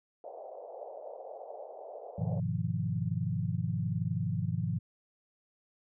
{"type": "band-pass noise", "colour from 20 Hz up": "pink", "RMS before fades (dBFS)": -45, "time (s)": [0.24, 2.4], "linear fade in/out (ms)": 2, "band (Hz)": [480, 740], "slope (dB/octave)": 48}
{"type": "chord", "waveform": "sine", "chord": "F half-diminished seventh", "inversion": "first", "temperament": "equal with one note detuned", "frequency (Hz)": [102.28, 123.47, 155.56, 174.61], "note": ["Ab2", "Cb3", "Eb3", "F3"], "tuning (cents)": [-26, 0, 0, 0], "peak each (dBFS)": -35, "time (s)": [2.18, 4.79], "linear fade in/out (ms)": 10}
{"effects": []}